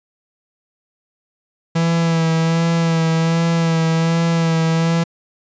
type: tone with vibrato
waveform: 45% pulse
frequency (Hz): 164.81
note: E3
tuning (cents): 0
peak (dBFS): -14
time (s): 1.75-5.04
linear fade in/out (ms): 10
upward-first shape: sine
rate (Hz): 1.3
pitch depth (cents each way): 25
effects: resampled to 16000 Hz